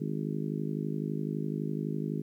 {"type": "harmonic tone", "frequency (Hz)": 51.91, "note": "G#1", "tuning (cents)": 0, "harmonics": [3, 4, 5, 6, 7, 8], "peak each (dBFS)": [-34, -36, -38, -40, -41, -42], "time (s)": [0, 2.22], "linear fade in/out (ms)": 10, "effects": ["11-bit"]}